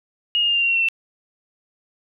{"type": "tone with pitch steps", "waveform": "sine", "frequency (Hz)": [2865, 2839, 2813, 2787, 2761, 2736, 2710, 2686], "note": ["F7", "F7", "F7", "F7", "F7", "F7", "E7", "E7"], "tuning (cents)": [44, 28, 12, -4, -20, -36, 47, 32], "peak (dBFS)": -16, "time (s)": [0.35, 0.886], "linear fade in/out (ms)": 0, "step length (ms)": 67, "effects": []}